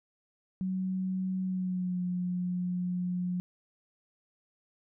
sine tone with pitch glide, 187.1 to 179.48 Hz, F#3 to F3, +20 to +48 cents, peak -29 dBFS, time 0.61-3.4 s, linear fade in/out 0 ms, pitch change -72 cents, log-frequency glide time 1.42-2.02 s, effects none

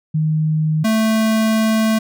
sine / square tone pair in turn, 155.8 / 220.3 Hz, D#3 / A3, +3 / +2 cents, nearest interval tritone, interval 599 cents, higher second, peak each -14 dBFS, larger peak neither, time 0.14-0.84 / 0.84-1.99 s, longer second, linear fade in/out 10 ms, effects none

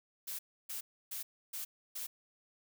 blue noise bursts, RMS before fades -41 dBFS, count 5, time 0.27-2.07 s, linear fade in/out 10 ms, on 120 ms, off 300 ms, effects none

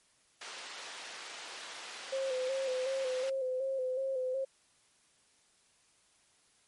white band-pass noise, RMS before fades -46 dBFS, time 0.41-3.3 s, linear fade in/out 5 ms, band 460 to 4200 Hz, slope 12 dB/octave
sine tone with vibrato, 523.3 Hz, C5, in tune, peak -31 dBFS, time 2.12-4.45 s, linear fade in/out 10 ms, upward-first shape square, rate 2.7 Hz, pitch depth 40 cents each way
effects white hiss -68 dBFS RMS until 6.67 s + MP3 48 kbps

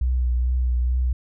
sine tone with vibrato, 61.9 Hz, B1, 5 cents sharp, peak -18 dBFS, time 0.01-1.13 s, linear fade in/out 5 ms, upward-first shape triangle, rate 2.3 Hz, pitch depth 38 cents each way, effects none

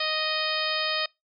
harmonic tone, 622.3 Hz, D#5, in tune, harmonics 1 / 2 / 3 / 4 / 5 / 6 / 7 / 8, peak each -33 / -33 / -33 / -33 / -33 / -33 / -33 / -33 dBFS, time 0-1.06 s, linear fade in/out 5 ms, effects noise-tail reverb RT60 0.2 s tail -25 dB re dry

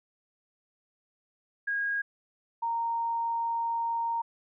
sine tone pair in turn, 1636 / 926.2 Hz, G#6 / A#5, -26 / -11 cents, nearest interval minor seventh, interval 985 cents, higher first, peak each -27 dBFS, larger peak neither, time 1.67-2.02 / 2.62-4.22 s, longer second, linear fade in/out 10 ms, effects none

